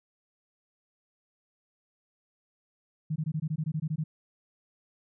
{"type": "tone bursts", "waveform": "sine", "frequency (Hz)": 155.56, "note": "D#3", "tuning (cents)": 0, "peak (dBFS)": -27, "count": 12, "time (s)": [3.1, 4.04], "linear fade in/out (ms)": 10, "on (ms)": 60, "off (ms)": 20, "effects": []}